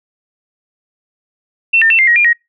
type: tone with pitch steps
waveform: sine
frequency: 2697 / 1800 / 2685 / 2102 / 1892 / 2407 / 1884 Hz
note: E7 / A6 / E7 / C7 / A#6 / D7 / A#6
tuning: +39 / +39 / +31 / +7 / +25 / +42 / +18 cents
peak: -7 dBFS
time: 1.73-2.332 s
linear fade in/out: 10 ms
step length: 86 ms
effects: noise-tail reverb RT60 0.2 s tail -26 dB re dry